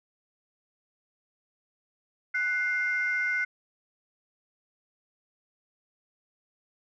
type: tone pair together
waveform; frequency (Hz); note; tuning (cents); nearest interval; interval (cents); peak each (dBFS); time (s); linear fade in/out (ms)
sine; 1485 / 2100; F#6 / C7; +6 / +6; tritone; 600; -27; 2.34-3.45; 10
effects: tanh soft clip ceiling -19 dBFS